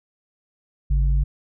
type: tone pair together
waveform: sine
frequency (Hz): 52.25 / 139.5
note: G#1 / C#3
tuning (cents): +11 / +11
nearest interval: octave + perfect fourth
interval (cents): 1700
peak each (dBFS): -16 / -26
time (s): 0.9-1.24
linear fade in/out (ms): 10
effects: none